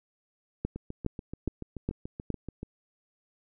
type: two click trains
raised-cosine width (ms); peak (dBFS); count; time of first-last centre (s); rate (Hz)
3; -24 / -16; 14 / 5; 0.76-2.631 / 0.65-2.303; 6.95 / 2.42
effects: none